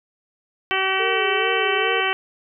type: harmonic tone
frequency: 382.1 Hz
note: G4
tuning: 44 cents flat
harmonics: 1 / 2 / 3 / 4 / 5 / 6 / 7 / 8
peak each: -27 / -27 / -27 / -27 / -27 / -27 / -27 / -27 dBFS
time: 0.71-2.13 s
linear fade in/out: 0 ms
type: tone with vibrato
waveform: sine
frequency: 434.8 Hz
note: A4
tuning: 21 cents flat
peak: -24 dBFS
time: 0.99-2.01 s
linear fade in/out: 10 ms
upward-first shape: sine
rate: 2.4 Hz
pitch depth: 110 cents each way
effects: none